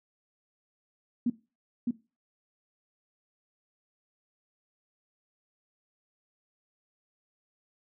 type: tone with echo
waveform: sine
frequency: 240.1 Hz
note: B3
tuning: 49 cents flat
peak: -23 dBFS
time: 1.26-1.3 s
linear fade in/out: 5 ms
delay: 610 ms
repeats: 1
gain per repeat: -2 dB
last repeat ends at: 1.91 s
effects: noise-tail reverb RT60 0.3 s tail -18 dB re dry